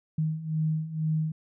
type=beating tone pair; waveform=sine; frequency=155.56 / 157.66 Hz; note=D#3 / D#3; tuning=0 / +23 cents; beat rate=2.1 Hz; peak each=-31 / -27 dBFS; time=0.18-1.32 s; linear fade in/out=5 ms; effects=none